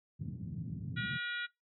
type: band-pass noise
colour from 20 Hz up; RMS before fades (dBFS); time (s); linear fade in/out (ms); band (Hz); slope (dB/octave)
pink; -41; 0.19-1.18; 20; 110 to 190; 24
type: harmonic tone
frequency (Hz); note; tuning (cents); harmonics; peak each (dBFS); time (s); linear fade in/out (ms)
480; B4; -49; 3 / 4 / 5 / 6 / 7 / 8; -37 / -43 / -46 / -50 / -46 / -47; 0.96-1.47; 20
effects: noise-tail reverb RT60 0.2 s tail -23 dB re dry